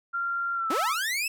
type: tone with pitch glide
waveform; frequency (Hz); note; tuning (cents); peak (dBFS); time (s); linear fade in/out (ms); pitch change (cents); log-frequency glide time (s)
sine; 1384 to 1306.3; F6 to E6; -16 to -16; -26; 0.13-0.94; 20; -100; 0.55-0.72
type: linear sweep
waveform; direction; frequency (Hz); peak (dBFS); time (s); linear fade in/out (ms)
sawtooth; up; 233.1 to 2682; -23; 0.7-1.28; 5
effects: none